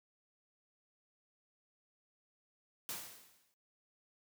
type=noise with exponential decay; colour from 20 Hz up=white; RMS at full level=-40 dBFS; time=2.89-3.54 s; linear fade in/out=0 ms; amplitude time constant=140 ms; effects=noise-tail reverb RT60 0.2 s tail -23 dB re dry + high-pass 100 Hz 12 dB/octave